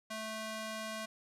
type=tone with high-pass filter; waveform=square; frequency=218.9 Hz; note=A3; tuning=9 cents flat; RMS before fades=-41 dBFS; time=0.1-1.06 s; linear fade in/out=10 ms; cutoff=510 Hz; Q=0.53; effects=low-pass 11000 Hz 12 dB/octave